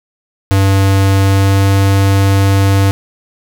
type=tone with pitch glide; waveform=square; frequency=97.4 to 98.02 Hz; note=G2 to G2; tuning=-11 to 0 cents; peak=-8 dBFS; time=0.51-2.91 s; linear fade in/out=0 ms; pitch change=+11 cents; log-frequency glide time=1.2-1.65 s; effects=none